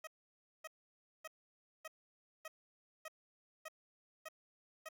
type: tone bursts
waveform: 15% pulse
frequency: 632 Hz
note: D#5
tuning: 27 cents sharp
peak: -39 dBFS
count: 9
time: 0.04-4.888 s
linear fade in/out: 5 ms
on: 32 ms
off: 570 ms
effects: none